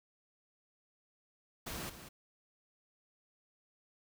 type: noise with echo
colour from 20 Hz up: pink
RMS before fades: -42 dBFS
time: 1.66-1.9 s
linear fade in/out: 10 ms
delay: 190 ms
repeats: 1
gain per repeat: -10 dB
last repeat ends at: 2.09 s
effects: none